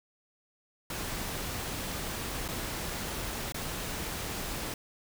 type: noise with dropouts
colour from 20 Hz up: pink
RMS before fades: -36 dBFS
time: 0.9-4.74 s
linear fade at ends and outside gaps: 2 ms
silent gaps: 2.48-2.486 / 3.522-3.544 s
effects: none